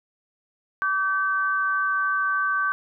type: tone pair together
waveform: sine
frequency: 1155 / 1541.7 Hz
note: D6 / G6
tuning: -29 / -29 cents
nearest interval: perfect fourth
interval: 500 cents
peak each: -24 / -23 dBFS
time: 0.82-2.72 s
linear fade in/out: 0 ms
effects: none